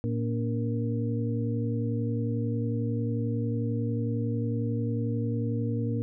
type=tone cluster; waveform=sine; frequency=114.2 / 236.3 / 287.4 / 468.7 Hz; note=A#2 / A#3 / D4 / A#4; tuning=-35 / +24 / -37 / +9 cents; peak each=-28 / -32 / -35 / -36 dBFS; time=0.04-6.02 s; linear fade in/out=0 ms; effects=none